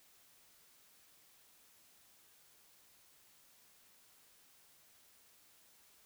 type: silence
effects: white hiss -66 dBFS RMS until 6.05 s